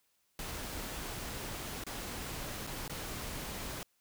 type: noise with dropouts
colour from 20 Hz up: pink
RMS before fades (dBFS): -41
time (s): 0.39-3.83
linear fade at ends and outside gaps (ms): 1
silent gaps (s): 1.838-1.866 / 2.668-2.673 / 2.879-2.896
effects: white hiss -75 dBFS RMS until 4 s